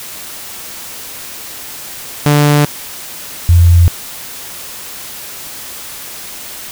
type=tone pair in turn; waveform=sawtooth / sine; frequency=146.83 / 86.16 Hz; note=D3 / F2; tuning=0 / -23 cents; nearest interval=major sixth; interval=923 cents; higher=first; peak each=-3 dBFS; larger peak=neither; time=2.26-2.65 / 3.49-3.88 s; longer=neither; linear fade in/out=0 ms; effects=white hiss -28 dBFS RMS until 6.71 s